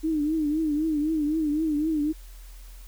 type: tone with vibrato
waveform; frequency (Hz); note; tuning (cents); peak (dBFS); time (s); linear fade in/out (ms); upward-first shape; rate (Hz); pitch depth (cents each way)
sine; 307; D#4; -23; -22; 0.03-2.13; 20; triangle; 3.9; 110
effects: added 42 Hz sine -41 dBFS peak until 2.87 s + white hiss -54 dBFS RMS until 2.87 s